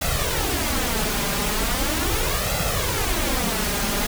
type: noise with flanger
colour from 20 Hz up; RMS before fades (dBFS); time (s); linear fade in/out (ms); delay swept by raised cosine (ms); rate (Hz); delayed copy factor
pink; -23; 0.01-4.07; 10; 1.5 to 5; 0.39; +0.65
effects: none